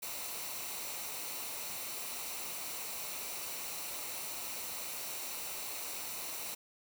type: noise with comb filter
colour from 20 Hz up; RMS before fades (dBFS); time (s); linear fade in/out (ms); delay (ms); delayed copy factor
white; -41; 0.02-6.55; 10; 0.6; -0.5
effects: none